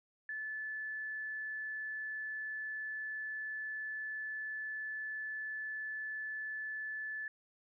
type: tone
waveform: sine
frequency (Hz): 1737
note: A6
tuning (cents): -23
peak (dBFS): -38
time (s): 0.29-7.28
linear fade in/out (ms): 2
effects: none